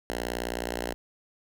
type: tone with notch filter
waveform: 5% pulse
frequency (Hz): 59.5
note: A#1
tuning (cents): +36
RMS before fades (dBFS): -33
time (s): 0.1-0.94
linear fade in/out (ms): 0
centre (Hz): 130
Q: 0.68
effects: none